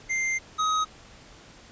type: tone pair in turn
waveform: square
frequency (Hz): 2093 / 1263.7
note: C7 / D#6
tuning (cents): 0 / +26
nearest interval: major sixth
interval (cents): 874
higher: first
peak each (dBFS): -25 / -23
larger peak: second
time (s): 0.09-0.39 / 0.58-0.85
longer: first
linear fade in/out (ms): 20
effects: pink hiss -50 dBFS RMS until 1.71 s + resampled to 16000 Hz